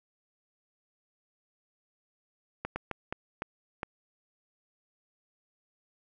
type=slowing click train; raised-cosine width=0.5 ms; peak=-18 dBFS; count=6; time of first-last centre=2.65-3.831 s; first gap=110 ms; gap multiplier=1.39; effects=none